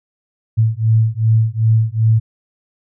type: beating tone pair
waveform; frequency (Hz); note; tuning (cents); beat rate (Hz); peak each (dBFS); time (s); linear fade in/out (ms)
sine; 110.2 / 112.8; A2 / A2; +3 / +44; 2.6; -14; 0.57-2.2; 20
effects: none